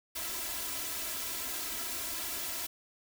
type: noise with comb filter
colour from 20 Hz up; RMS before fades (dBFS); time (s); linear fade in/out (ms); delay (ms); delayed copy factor
white; -37; 0.15-2.67; 10; 3; +0.95
effects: none